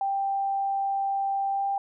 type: tone with pitch glide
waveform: sine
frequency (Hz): 787 to 792.5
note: G5 to G5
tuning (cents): +7 to +19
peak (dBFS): -24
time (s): 0.01-1.78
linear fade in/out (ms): 2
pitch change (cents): +12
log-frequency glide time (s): 1.5-1.66
effects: none